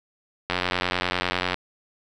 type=click train; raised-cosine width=0.3 ms; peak=-7 dBFS; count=95; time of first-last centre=0.5-1.543 s; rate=90.1 Hz; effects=none